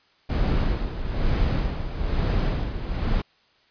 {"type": "noise with tremolo", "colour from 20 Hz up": "brown", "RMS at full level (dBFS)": -21, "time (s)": [0.29, 3.22], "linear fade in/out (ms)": 10, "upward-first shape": "sine", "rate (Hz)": 1.1, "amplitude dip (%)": 65, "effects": ["white hiss -61 dBFS RMS until 3.7 s", "resampled to 11025 Hz"]}